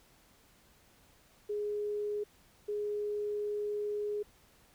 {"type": "tone bursts at uneven times", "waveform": "sine", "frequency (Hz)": 415.9, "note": "G#4", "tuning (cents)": 2, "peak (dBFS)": -32, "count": 2, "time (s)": [[1.49, 2.24], [2.68, 4.23]], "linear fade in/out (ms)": 10, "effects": ["pink hiss -64 dBFS RMS until 4.74 s"]}